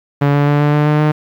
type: tone with pitch steps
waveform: sawtooth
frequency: 142.7 / 144.19 / 145.7 / 147.22 / 148.76 / 150.31 / 151.89 Hz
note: D3 / D3 / D3 / D3 / D3 / D3 / D#3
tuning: -49 / -31 / -13 / +5 / +23 / +41 / -41 cents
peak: -6 dBFS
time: 0.21-1.12 s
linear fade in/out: 10 ms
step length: 130 ms
effects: low-pass 2000 Hz 12 dB/octave + 8-bit